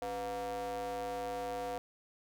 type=ring-modulated tone; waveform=square; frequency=110 Hz; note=A2; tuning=in tune; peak=-34 dBFS; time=0.02-1.78 s; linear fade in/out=0 ms; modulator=606 Hz; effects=none